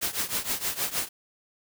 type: noise with tremolo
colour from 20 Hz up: white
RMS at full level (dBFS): -26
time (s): 0.01-1.09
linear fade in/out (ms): 20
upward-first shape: triangle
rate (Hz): 6.4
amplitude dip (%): 90
effects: none